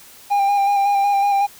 triangle tone with vibrato, 802 Hz, G5, 39 cents sharp, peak -12 dBFS, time 0.3-1.47 s, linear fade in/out 20 ms, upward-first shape square, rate 5.4 Hz, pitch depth 20 cents each way, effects white hiss -44 dBFS RMS until 1.59 s

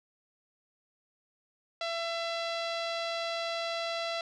sawtooth tone with low-pass filter, 671 Hz, E5, 31 cents sharp, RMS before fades -34 dBFS, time 1.81-4.21 s, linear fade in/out 2 ms, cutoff 4200 Hz, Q 2.5, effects none

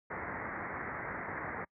white low-pass noise, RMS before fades -40 dBFS, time 0.1-1.65 s, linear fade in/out 10 ms, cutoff 2100 Hz, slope 96 dB/octave, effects noise-tail reverb RT60 0.1 s tail -26 dB re dry + high-pass 60 Hz 12 dB/octave

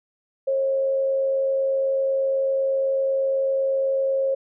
sine tone with frequency modulation, 539 Hz, C#5, 49 cents flat, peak -19 dBFS, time 0.47-4.35 s, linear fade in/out 10 ms, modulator 88 Hz, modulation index 0.22, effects none

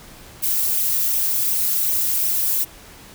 violet noise with flanger, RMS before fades -20 dBFS, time 0.42-2.65 s, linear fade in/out 20 ms, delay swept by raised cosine 0.33 to 2.83 ms, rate 2.7 Hz, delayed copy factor +0.6, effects pink hiss -43 dBFS RMS until 3.14 s

